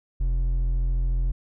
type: tone with hard clipping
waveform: sine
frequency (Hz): 43.03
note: F1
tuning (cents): -25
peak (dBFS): -22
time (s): 0.2-1.32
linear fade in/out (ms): 10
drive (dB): 5
effects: none